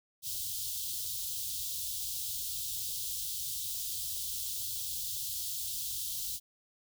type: band-stop noise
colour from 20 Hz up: white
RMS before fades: -37 dBFS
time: 0.22-6.4 s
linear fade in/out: 50 ms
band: 130 to 3200 Hz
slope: 48 dB/octave
effects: none